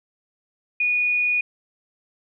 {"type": "tone", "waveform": "sine", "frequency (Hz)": 2459, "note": "D#7", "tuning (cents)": -21, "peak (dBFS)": -18, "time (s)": [0.8, 1.41], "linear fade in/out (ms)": 5, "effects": []}